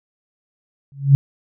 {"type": "tone with exponential growth", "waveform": "sine", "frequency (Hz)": 138.8, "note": "C#3", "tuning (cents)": 3, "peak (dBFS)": -3, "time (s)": [0.92, 1.15], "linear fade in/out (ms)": 0, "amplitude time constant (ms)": 48, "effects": []}